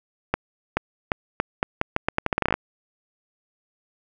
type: accelerating click train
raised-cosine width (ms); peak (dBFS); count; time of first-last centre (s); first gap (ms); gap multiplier
0.5; -5; 18; 0.34-2.54; 430; 0.81
effects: none